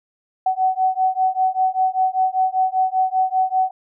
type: beating tone pair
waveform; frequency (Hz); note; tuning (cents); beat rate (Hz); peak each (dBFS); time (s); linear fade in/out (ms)
sine; 749 / 754.1; F#5 / F#5; +21 / +33; 5.1; -19; 0.46-3.71; 5
effects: none